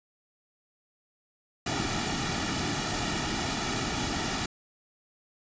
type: noise with comb filter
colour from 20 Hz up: pink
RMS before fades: -30 dBFS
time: 1.66-4.46 s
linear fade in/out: 5 ms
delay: 1.9 ms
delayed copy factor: -0.65
effects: resampled to 16000 Hz